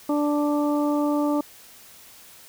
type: harmonic tone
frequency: 293.7 Hz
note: D4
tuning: in tune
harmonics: 1 / 2 / 3 / 4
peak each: -21 / -27 / -31 / -33 dBFS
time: 0.09-1.41 s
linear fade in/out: 5 ms
effects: white hiss -48 dBFS RMS until 2.48 s